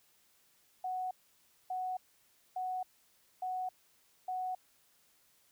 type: tone bursts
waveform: sine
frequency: 740 Hz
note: F#5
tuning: in tune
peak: -34 dBFS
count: 5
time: 0.84-4.55 s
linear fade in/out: 5 ms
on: 270 ms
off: 590 ms
effects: white hiss -69 dBFS RMS until 5.51 s